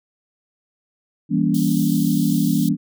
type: chord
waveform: sine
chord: E diminished seventh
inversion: none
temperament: just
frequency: 164.81 / 197.78 / 237.3 / 284.8 Hz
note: E3 / G3 / Bb3 / Db4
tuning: 0 / +16 / +31 / +47 cents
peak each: -21 dBFS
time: 1.29-2.77 s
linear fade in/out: 50 ms
type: high-pass noise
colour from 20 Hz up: white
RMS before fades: -33 dBFS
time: 1.54-2.69 s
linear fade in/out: 5 ms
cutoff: 3000 Hz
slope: 96 dB/octave
effects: none